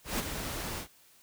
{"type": "noise with ADSR envelope", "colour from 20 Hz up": "pink", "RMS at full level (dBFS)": -30, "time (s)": [0.04, 0.88], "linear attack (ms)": 150, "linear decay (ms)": 19, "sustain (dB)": -7, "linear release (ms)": 100, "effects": ["white hiss -61 dBFS RMS until 1.22 s"]}